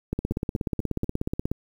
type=two click trains; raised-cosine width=3 ms; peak=-19 / -13 dBFS; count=4 / 24; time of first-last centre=0.32-1.043 / 0.13-1.516 s; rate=4.15 / 16.6 Hz; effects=8-bit